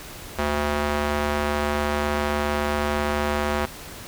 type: tone with band-pass filter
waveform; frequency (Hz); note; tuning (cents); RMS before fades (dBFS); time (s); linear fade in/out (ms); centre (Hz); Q
square; 73.7; D2; +7; -24; 0.38-3.66; 10; 1100; 0.59
effects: pink hiss -39 dBFS RMS until 4.07 s